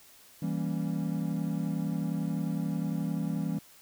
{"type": "chord", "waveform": "triangle", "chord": "E diminished seventh", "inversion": "none", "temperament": "equal", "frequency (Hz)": [164.81, 196, 233.1, 277.2], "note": ["E3", "G3", "Bb3", "Db4"], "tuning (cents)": [0, 0, 0, 0], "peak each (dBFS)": [-30, -32, -35, -35], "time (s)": [0.42, 3.59], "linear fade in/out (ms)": 5, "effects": ["white hiss -56 dBFS RMS until 3.81 s"]}